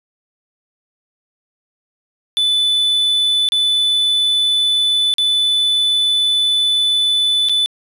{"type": "tone with dropouts", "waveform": "triangle", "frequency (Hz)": 3493, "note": "A7", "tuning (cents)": -13, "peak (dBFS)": -11, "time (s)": [2.37, 7.66], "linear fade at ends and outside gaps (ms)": 0, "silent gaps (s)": [[3.488, 3.521], [5.139, 5.183], [7.487, 7.495]], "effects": ["resampled to 32000 Hz", "7-bit"]}